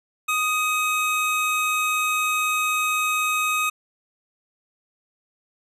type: tone pair together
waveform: square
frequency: 1240.8 / 2544 Hz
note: D#6 / D#7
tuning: -5 / +38 cents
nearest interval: octave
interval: 1243 cents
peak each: -24 dBFS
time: 0.28-3.7 s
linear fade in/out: 10 ms
effects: resampled to 32000 Hz